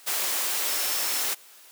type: tone in noise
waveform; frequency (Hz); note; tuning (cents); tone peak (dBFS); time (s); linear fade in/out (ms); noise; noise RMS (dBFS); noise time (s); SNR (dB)
sine; 5350; E8; +25; -36; 0.66-1.23; 20; white; -27; 0.06-1.35; -12
effects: white hiss -51 dBFS RMS until 1.71 s + high-pass 400 Hz 12 dB/octave